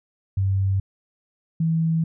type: tone pair in turn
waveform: sine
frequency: 96.8 / 162.8 Hz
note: G2 / E3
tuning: -21 / -21 cents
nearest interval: major sixth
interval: 900 cents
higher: second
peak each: -18 dBFS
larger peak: neither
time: 0.37-0.8 / 1.6-2.04 s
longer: second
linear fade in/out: 5 ms
effects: none